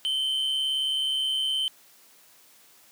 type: tone pair together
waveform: triangle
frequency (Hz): 2960 / 3099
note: F#7 / G7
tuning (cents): 0 / -21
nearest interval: minor second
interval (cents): 79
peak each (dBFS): -33 / -23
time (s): 0.05-1.68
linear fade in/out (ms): 0
effects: white hiss -56 dBFS RMS until 2.91 s + high-pass 150 Hz 12 dB/octave